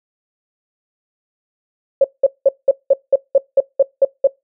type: tone bursts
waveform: sine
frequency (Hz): 546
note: C#5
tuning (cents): -26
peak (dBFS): -6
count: 11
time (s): 2.01-4.273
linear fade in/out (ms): 5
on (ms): 33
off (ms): 190
effects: noise-tail reverb RT60 0.2 s tail -23 dB re dry